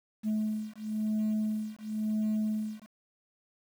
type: beating tone pair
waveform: sine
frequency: 214.8 / 215.77 Hz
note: A3 / A3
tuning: -41 / -34 cents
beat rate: 0.97 Hz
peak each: -30 dBFS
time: 0.23-2.87 s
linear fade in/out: 50 ms
effects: tanh soft clip ceiling -25 dBFS + 9-bit